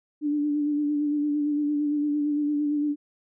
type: tone with vibrato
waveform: sine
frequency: 294.4 Hz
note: D4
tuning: 4 cents sharp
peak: -22 dBFS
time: 0.21-2.96 s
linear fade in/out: 50 ms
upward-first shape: sine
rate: 8.8 Hz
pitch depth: 29 cents each way
effects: none